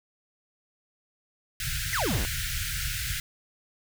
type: band-stop noise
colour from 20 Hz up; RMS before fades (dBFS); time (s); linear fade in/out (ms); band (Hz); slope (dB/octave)
pink; -31; 1.6-3.2; 2; 150 to 1400; 96
type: exponential sweep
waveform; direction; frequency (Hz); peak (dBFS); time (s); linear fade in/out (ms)
square; down; 2173 to 36.71; -27; 1.93-2.25; 0
effects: none